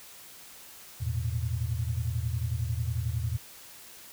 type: chord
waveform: sine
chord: E suspended fourth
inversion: none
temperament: equal with one note detuned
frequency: 82.41 / 110 / 121.07 Hz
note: E2 / A2 / B2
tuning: 0 / 0 / -34 cents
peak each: -32 dBFS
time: 1-3.38 s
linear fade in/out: 20 ms
effects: white hiss -49 dBFS RMS until 4.12 s